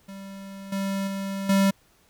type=tone with level steps; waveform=square; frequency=195.5 Hz; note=G3; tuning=4 cents flat; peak=-38 / -26 / -29 / -18 dBFS; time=0.08-1.71 s; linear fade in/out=10 ms; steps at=0.72 / 1.07 / 1.49 s; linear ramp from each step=5 ms; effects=pink hiss -61 dBFS RMS until 2.09 s